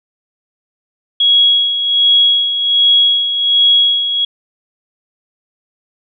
sine tone with tremolo, 3322 Hz, G#7, in tune, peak -6 dBFS, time 1.2-4.25 s, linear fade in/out 5 ms, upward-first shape sine, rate 1.3 Hz, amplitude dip 60%, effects none

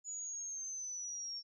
sine linear sweep, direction down, 6920 to 5460 Hz, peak -40 dBFS, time 0.04-1.43 s, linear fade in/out 50 ms, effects none

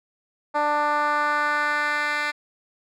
10% pulse tone with band-pass filter sweep, 295.9 Hz, D4, 13 cents sharp, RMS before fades -23 dBFS, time 0.54-2.32 s, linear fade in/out 20 ms, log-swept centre 840 to 2300 Hz, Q 1.7, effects none

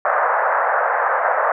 pink band-pass noise, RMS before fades -18 dBFS, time 0.05-1.52 s, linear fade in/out 2 ms, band 550 to 1700 Hz, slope 48 dB/octave, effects none

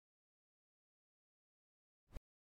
brown noise with exponential growth, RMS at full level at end -43 dBFS, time 2.07-2.17 s, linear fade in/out 0 ms, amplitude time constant 21 ms, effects MP3 64 kbps

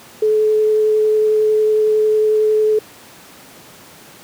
sine tone with vibrato, 430 Hz, A4, 40 cents flat, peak -11 dBFS, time 0.22-2.79 s, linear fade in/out 5 ms, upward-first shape triangle, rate 11 Hz, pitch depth 9 cents each way, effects pink hiss -41 dBFS RMS until 4.23 s + high-pass 150 Hz 12 dB/octave

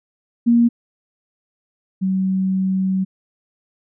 sine tone pair in turn, 235.7 / 189.36 Hz, A#3 / F#3, +19 / +40 cents, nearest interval major third, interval 379 cents, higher first, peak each -10 / -16 dBFS, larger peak first, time 0.46-0.69 / 2.01-3.05 s, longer second, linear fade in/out 20 ms, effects none

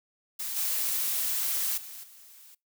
blue noise with level steps, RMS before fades -34 / -29 / -43 / -52 dBFS, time 0.39-2.55 s, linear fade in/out 10 ms, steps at 0.56 / 1.77 / 2.03 s, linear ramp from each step 10 ms, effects noise-tail reverb RT60 0.2 s tail -23 dB re dry

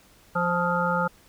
harmonic tone with a mistuned harmonic, 174.6 Hz, F3, in tune, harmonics 1 / 3 / 5 / 7 / 8, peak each -28 / -28 / -28 / -28 / -28 dBFS, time 0.35-1.08 s, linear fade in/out 10 ms, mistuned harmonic 7, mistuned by +46 cents, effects pink hiss -56 dBFS RMS until 1.28 s

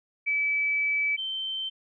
sine tone pair in turn, 2300 / 3104 Hz, D7 / G7, -37 / -18 cents, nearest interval perfect fourth, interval 519 cents, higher second, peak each -23 / -29 dBFS, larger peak first, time 0.26-1.17 / 1.17-1.7 s, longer first, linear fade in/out 20 ms, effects none

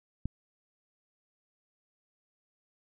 click, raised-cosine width 5 ms, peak -20 dBFS, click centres 0.256 s, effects none

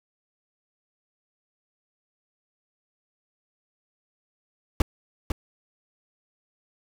brown noise with echo, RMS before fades -18 dBFS, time 4.8-4.82 s, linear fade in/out 2 ms, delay 500 ms, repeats 1, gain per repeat -7 dB, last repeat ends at 5.32 s, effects none

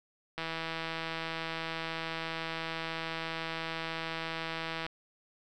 click train, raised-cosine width 0.3 ms, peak -20 dBFS, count 732, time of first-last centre 0.38-4.865 s, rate 163 Hz, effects none

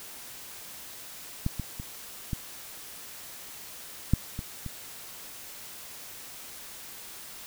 clicks, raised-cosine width 5 ms, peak -14 / -19 / -24 / -17 / -8 / -21 / -23 dBFS, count 7, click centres 1.464 / 1.597 / 1.799 / 2.332 / 4.136 / 4.391 / 4.663 s, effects white hiss -44 dBFS RMS until 7.46 s

